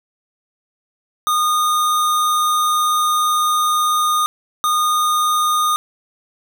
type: tone bursts at uneven times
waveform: square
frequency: 1227 Hz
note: D#6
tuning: 25 cents flat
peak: -15 dBFS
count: 2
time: 1.27-4.26 / 4.64-5.76 s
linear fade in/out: 0 ms
effects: none